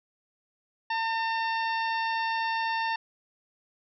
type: harmonic tone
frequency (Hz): 904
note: A5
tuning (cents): +47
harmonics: 1 / 2 / 3 / 4 / 5 / 6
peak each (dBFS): -28 / -32 / -37 / -42 / -43 / -45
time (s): 0.9-2.96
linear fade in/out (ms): 5
effects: none